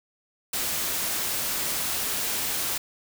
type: noise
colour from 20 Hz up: white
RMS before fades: -28 dBFS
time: 0.53-2.78 s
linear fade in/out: 5 ms
effects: none